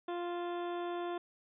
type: harmonic tone with a mistuned harmonic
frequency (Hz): 349.2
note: F4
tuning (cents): 0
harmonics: 1 / 2 / 3 / 4 / 5 / 6 / 7 / 8 / 9 / 10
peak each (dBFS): -37 / -41 / -45 / -51 / -54 / -62 / -63 / -61 / -60 / -56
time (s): 0.08-1.18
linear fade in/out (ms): 5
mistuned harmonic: 8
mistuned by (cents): -77
effects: none